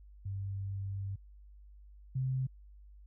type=tone pair in turn; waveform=sine; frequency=98 / 130.81 Hz; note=G2 / C3; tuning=0 / 0 cents; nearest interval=perfect fourth; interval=500 cents; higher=second; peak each=-35 / -30 dBFS; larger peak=second; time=0.25-1.16 / 2.15-2.47 s; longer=first; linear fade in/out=10 ms; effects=added 50 Hz sine -52 dBFS peak until 3.06 s